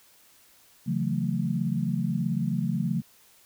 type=chord; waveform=sine; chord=F# minor seventh; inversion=second; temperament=just; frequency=138.75 / 166.5 / 185 / 222 Hz; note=C#3 / E3 / F#3 / A3; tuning=+2 / +18 / 0 / +16 cents; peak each=-30 dBFS; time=0.86-3.02 s; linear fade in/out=20 ms; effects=white hiss -58 dBFS RMS until 3.45 s